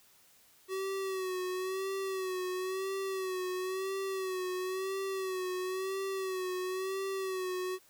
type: tone with vibrato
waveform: square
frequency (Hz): 377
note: F#4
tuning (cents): +32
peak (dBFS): -34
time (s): 0.68-7.79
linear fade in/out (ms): 50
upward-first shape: sine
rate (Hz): 0.98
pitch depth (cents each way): 50
effects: white hiss -63 dBFS RMS until 7.89 s